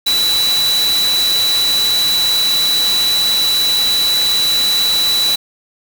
sine tone in noise, 3951 Hz, B7, in tune, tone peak -12 dBFS, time 0.06-5.36 s, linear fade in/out 10 ms, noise white, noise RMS -21 dBFS, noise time 0.06-5.36 s, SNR +6 dB, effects none

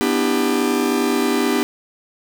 45% pulse chord, E minor seventh, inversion second, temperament just, 247.2 / 296.7 / 329.6 / 395.6 Hz, B3 / D4 / E4 / G4, +2 / +18 / 0 / +16 cents, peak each -21 / -22 / -25 / -21 dBFS, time 0.01-1.63 s, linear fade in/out 0 ms, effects 7-bit

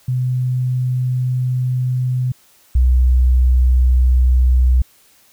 sine tone pair in turn, 126.6 / 62.86 Hz, B2 / B1, +43 / +31 cents, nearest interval octave, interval 1212 cents, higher first, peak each -15 / -9 dBFS, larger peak second, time 0.08-2.32 / 2.75-4.82 s, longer first, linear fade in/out 5 ms, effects white hiss -52 dBFS RMS until 5.32 s

